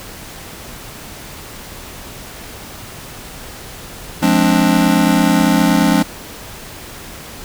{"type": "chord", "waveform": "square", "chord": "D half-diminished seventh", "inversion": "first", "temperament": "just", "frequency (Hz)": [176.2, 211.4, 264.3, 293.7], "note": ["F3", "Ab3", "C4", "D4"], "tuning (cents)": [16, 31, 18, 0], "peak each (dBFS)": -17, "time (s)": [4.22, 6.03], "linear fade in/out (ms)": 10, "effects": ["pink hiss -33 dBFS RMS until 7.44 s"]}